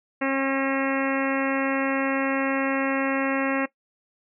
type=harmonic tone; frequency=270.6 Hz; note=C#4; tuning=42 cents flat; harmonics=1 / 2 / 3 / 4 / 5 / 6 / 7 / 8 / 9 / 10; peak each=-25 / -27 / -34 / -33 / -35 / -34 / -33 / -34 / -38 / -38 dBFS; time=0.21-3.66 s; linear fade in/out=10 ms; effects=noise-tail reverb RT60 0.1 s tail -18 dB re dry